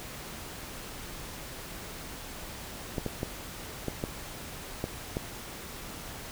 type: clicks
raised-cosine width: 2 ms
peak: -17 dBFS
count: 7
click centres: 2.982 / 3.063 / 3.231 / 3.883 / 4.039 / 4.841 / 5.169 s
effects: pink hiss -42 dBFS RMS until 6.31 s